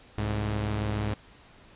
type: tone pair together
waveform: sawtooth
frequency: 66.4 / 105.51 Hz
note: C2 / G#2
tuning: +26 / +28 cents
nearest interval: minor sixth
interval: 802 cents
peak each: -30 / -24 dBFS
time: 0.18-1.14 s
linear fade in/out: 0 ms
effects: pink hiss -54 dBFS RMS until 1.75 s + resampled to 8000 Hz